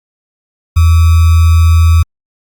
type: tone with sample-and-hold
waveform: sine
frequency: 82.41 Hz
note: E2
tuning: in tune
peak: -3 dBFS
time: 0.76-2.03 s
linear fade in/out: 10 ms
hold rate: 1225 Hz
effects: Opus 48 kbps